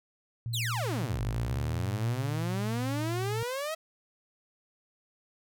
sine tone, 116.54 Hz, A#2, in tune, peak -31 dBFS, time 0.46-3.43 s, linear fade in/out 0 ms
sawtooth exponential two-way sweep, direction down then up, 4326 to 47.75 to 654 Hz, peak -28 dBFS, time 0.53-3.75 s, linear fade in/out 10 ms, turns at 1.21 s
effects none

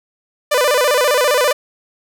sawtooth tone with vibrato, 544 Hz, C#5, 33 cents flat, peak -8 dBFS, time 0.51-1.53 s, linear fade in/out 10 ms, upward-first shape square, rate 15 Hz, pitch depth 150 cents each way, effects none

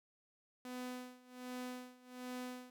sawtooth tone with tremolo, 250.6 Hz, B3, 25 cents sharp, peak -38 dBFS, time 0.65-2.7 s, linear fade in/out 2 ms, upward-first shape sine, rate 1.3 Hz, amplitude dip 90%, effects none

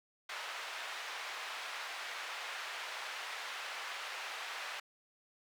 white band-pass noise, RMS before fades -43 dBFS, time 0.29-4.8 s, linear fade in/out 5 ms, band 740 to 2600 Hz, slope 12 dB/octave, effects high-pass 400 Hz 12 dB/octave

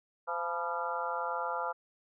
harmonic tone with a mistuned harmonic, 171.9 Hz, F3, 27 cents flat, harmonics 3 / 4 / 5 / 6 / 7 / 8, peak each -39 / -40 / -38 / -39 / -39 / -38 dBFS, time 0.27-1.73 s, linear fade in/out 20 ms, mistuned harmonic 6, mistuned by -86 cents, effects none

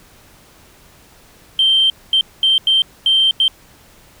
sine tone bursts at uneven times, 3136 Hz, G7, in tune, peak -9 dBFS, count 6, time 1.59-1.9 / 2.13-2.21 / 2.43-2.58 / 2.67-2.82 / 3.06-3.31 / 3.4-3.48 s, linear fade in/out 2 ms, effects tanh soft clip ceiling -5 dBFS + pink hiss -47 dBFS RMS until 4.2 s

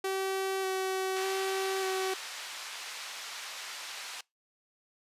sawtooth tone with vibrato, 381.5 Hz, G4, 47 cents flat, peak -26 dBFS, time 0.04-2.14 s, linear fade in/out 5 ms, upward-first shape square, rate 0.84 Hz, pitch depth 11 cents each way
white band-pass noise, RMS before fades -42 dBFS, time 1.16-4.21 s, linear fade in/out 5 ms, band 830 to 5000 Hz, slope 12 dB/octave
effects noise-tail reverb RT60 0.2 s tail -24 dB re dry + resampled to 32000 Hz

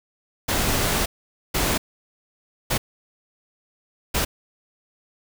pink noise bursts at uneven times, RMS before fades -22 dBFS, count 4, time 0.48-1.06 / 1.54-1.78 / 2.7-2.78 / 4.14-4.25 s, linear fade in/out 10 ms, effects none

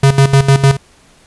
square tone with tremolo, 137.2 Hz, C#3, 17 cents flat, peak -5 dBFS, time 0.03-0.77 s, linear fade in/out 5 ms, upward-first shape square, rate 6.6 Hz, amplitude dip 75%, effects pink hiss -47 dBFS RMS until 1.26 s + resampled to 24000 Hz

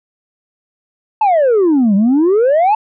sine exponential two-way sweep, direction down then up, 893 to 190.9 to 893 Hz, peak -6 dBFS, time 1.21-2.75 s, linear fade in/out 5 ms, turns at 1.95 s, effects tanh soft clip ceiling -7 dBFS

